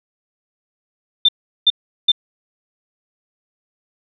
sine tone bursts, 3576 Hz, A7, 27 cents sharp, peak -8 dBFS, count 3, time 1.25-2.118 s, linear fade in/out 5 ms, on 36 ms, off 380 ms, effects none

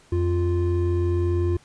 triangle tone pair together, 87.3 / 349.2 Hz, F2 / F4, 0 / 0 cents, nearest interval 2 octaves, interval 2400 cents, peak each -19 / -22 dBFS, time 0.12-1.57 s, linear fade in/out 5 ms, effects pink hiss -55 dBFS RMS until 1.64 s + resampled to 22050 Hz

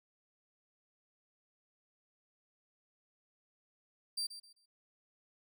35% pulse tone with echo, 4699 Hz, D8, in tune, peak -33 dBFS, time 4.17-4.27 s, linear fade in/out 10 ms, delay 130 ms, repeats 3, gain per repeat -12 dB, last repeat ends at 4.66 s, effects none

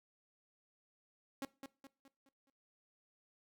sawtooth tone with echo, 273 Hz, C#4, 26 cents flat, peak -35 dBFS, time 1.42-1.45 s, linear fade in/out 2 ms, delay 210 ms, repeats 5, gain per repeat -7 dB, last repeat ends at 2.5 s, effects noise-tail reverb RT60 0.3 s tail -20 dB re dry

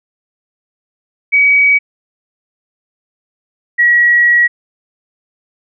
sine tone pair in turn, 2268 / 1916.4 Hz, C#7 / A#6, +39 / +47 cents, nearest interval minor third, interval 292 cents, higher first, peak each -6 dBFS, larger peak neither, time 1.32-1.79 / 3.78-4.48 s, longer second, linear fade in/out 20 ms, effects none

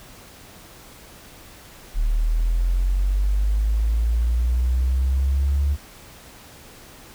triangle linear sweep, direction up, 36.71 to 72.1 Hz, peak -13 dBFS, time 1.94-5.77 s, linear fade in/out 50 ms, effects tanh soft clip ceiling -15 dBFS + pink hiss -45 dBFS RMS until 7.14 s

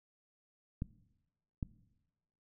clicks, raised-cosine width 5 ms, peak -23 dBFS, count 2, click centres 0.821 / 1.628 s, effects noise-tail reverb RT60 1.0 s tail -19 dB re dry

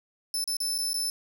25% pulse tone with dropouts, 5274 Hz, E8, in tune, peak -22 dBFS, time 0.34-1.1 s, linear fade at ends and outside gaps 1 ms, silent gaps 0.441-0.476 / 0.568-0.603 / 0.78-0.786 / 0.932-0.942 s, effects none

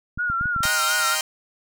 clicks, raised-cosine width 5 ms, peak -20 dBFS, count 7, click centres 0.176 / 0.3 / 0.411 / 0.457 / 0.563 / 0.606 / 0.654 s
sine tone with vibrato, 1406 Hz, F6, 11 cents sharp, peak -21 dBFS, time 0.18-1.16 s, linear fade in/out 20 ms, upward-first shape sine, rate 4.2 Hz, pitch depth 68 cents each way
5% pulse chord, C minor seventh, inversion first, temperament equal, 622.3 / 784 / 932.3 / 1046.5 Hz, Eb5 / G5 / Bb5 / C6, 0 / 0 / 0 / 0 cents, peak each -16 dBFS, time 0.63-1.21 s, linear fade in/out 2 ms
effects none

